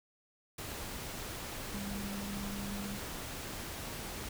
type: tone in noise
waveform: sine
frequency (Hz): 200.8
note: G3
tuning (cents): +42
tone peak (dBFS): -39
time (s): 1.74-2.97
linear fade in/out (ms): 5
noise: pink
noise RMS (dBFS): -42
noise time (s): 0.58-4.29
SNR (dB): 0
effects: none